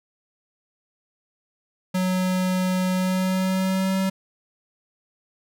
square tone with pitch glide, 184.6 to 190.78 Hz, F#3 to G3, -4 to -47 cents, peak -21 dBFS, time 1.94-4.1 s, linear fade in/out 10 ms, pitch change +57 cents, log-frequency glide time 2.93-3.99 s, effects none

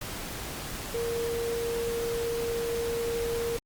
sine tone in noise, 466.2 Hz, A#4, in tune, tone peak -28 dBFS, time 0.94-3.57 s, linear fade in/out 5 ms, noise pink, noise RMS -37 dBFS, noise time 0.01-3.59 s, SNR +6 dB, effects Opus 48 kbps

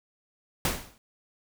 pink noise with exponential decay, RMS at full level -23 dBFS, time 0.65-0.98 s, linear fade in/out 1 ms, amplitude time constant 70 ms, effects none

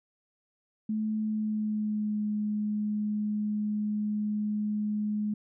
sine tone with pitch glide, 216.1 to 210.4 Hz, A3 to G#3, -31 to +23 cents, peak -27 dBFS, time 0.89-5.34 s, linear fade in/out 5 ms, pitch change -46 cents, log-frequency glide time 1.18-2.22 s, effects none

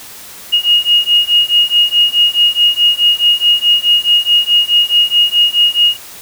sine beating tone pair, 2866 / 2870.7 Hz, F7 / F7, +44 / +47 cents, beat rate 4.7 Hz, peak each -11 dBFS, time 0.52-5.97 s, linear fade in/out 20 ms, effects white hiss -33 dBFS RMS until 6.21 s

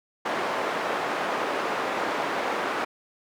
white band-pass noise, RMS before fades -28 dBFS, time 0.25-2.85 s, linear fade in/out 10 ms, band 330 to 1200 Hz, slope 12 dB/octave, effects none

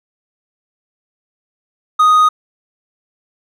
triangle tone, 1244.5 Hz, D#6, in tune, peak -5 dBFS, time 1.99-2.29 s, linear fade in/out 10 ms, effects none

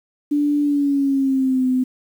sine tone with pitch glide, 291.9 to 255.6 Hz, D4 to C4, -10 to -40 cents, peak -15 dBFS, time 0.31-1.84 s, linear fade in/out 10 ms, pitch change -230 cents, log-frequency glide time 0.62-1.67 s, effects 8-bit

